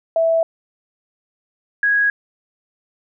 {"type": "tone pair in turn", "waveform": "sine", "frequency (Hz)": [657, 1655.5], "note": ["E5", "G#6"], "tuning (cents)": [-6, -6], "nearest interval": "octave + major third", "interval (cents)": 1600, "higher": "second", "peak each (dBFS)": -13, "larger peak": "neither", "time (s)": [[0.16, 0.43], [1.83, 2.1]], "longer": "neither", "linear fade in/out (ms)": 2, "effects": []}